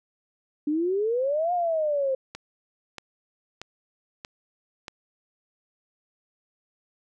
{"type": "exponential two-way sweep", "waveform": "sine", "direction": "up then down", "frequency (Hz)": [289.3, 722, 521], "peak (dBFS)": -22, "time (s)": [0.67, 2.15], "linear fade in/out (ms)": 5, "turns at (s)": 1.53}
{"type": "click train", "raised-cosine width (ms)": 0.2, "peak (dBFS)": -19, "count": 5, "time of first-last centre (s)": [2.35, 4.882], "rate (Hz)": 1.58}
{"effects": []}